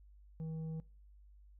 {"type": "tone with tanh clipping", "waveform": "sine", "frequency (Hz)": 160, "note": "D#3", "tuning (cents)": 49, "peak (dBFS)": -40, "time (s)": [0.4, 0.8], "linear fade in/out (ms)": 0, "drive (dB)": 6, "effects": ["noise-tail reverb RT60 0.4 s tail -22 dB re dry", "added 50 Hz sine -57 dBFS peak until 1.59 s"]}